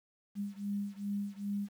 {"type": "beating tone pair", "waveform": "sine", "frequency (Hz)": [201.1, 203.6], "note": ["G3", "G#3"], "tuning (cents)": [44, -34], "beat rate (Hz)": 2.5, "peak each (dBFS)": [-37, -38], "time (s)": [0.35, 1.69], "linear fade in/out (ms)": 50, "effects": ["10-bit"]}